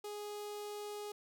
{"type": "tone with notch filter", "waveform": "sawtooth", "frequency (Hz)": 415.3, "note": "G#4", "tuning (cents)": 0, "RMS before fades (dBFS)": -44, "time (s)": [0.04, 1.12], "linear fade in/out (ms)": 5, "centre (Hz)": 1800, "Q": 1.4, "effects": []}